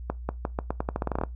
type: accelerating click train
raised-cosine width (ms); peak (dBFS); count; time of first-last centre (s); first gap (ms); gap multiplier
1; -13; 15; 0.1-1.236; 190; 0.85
effects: noise-tail reverb RT60 0.2 s tail -21 dB re dry + added 60 Hz sine -35 dBFS peak until 1.35 s